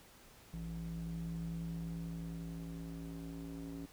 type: tone with band-pass filter sweep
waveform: square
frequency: 55.6 Hz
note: A1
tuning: 19 cents sharp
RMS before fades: -43 dBFS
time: 0.53-3.86 s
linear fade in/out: 5 ms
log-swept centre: 140 to 260 Hz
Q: 3.2
effects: pink hiss -60 dBFS RMS until 3.92 s